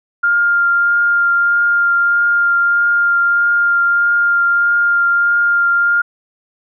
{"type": "tone with vibrato", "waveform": "sine", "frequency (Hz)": 1402, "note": "F6", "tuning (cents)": 6, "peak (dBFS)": -10, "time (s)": [0.23, 6.02], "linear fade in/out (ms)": 10, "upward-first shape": "triangle", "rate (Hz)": 1.6, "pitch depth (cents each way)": 12, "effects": []}